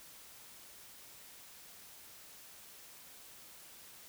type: silence
effects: white hiss -55 dBFS RMS until 4.08 s